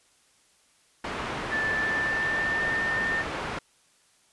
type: low-pass noise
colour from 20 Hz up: white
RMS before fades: -33 dBFS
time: 1.04-3.59 s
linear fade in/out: 5 ms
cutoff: 1600 Hz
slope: 12 dB/octave
type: tone with pitch glide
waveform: sine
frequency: 1760 to 1807.4 Hz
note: A6 to A6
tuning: 0 to +46 cents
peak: -25 dBFS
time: 1.51-3.23 s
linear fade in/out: 20 ms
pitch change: +46 cents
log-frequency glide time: 1.77-2.7 s
effects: white hiss -63 dBFS RMS until 4.32 s + resampled to 24000 Hz